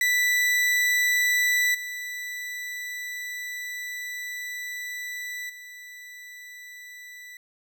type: tone with level steps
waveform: 40% pulse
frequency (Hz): 1975.5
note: B6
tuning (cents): 0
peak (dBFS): -19 / -31 / -40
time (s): 0.01-7.37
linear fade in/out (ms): 2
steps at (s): 1.74 / 5.49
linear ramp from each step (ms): 10
effects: none